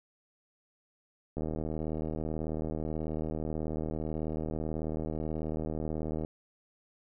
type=click train; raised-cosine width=2 ms; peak=-22 dBFS; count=383; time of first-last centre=1.37-6.249 s; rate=78.3 Hz; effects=none